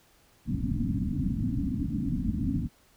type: low-pass noise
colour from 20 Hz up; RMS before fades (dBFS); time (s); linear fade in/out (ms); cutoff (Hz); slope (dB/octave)
white; -29; 0.45-2.69; 50; 290; 96
effects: pink hiss -62 dBFS RMS until 2.96 s